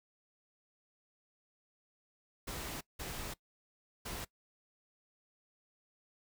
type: noise bursts at uneven times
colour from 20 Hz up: pink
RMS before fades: -42 dBFS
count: 3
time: 2.47-2.81 / 2.99-3.34 / 4.05-4.25 s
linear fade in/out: 10 ms
effects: noise-tail reverb RT60 0.1 s tail -21 dB re dry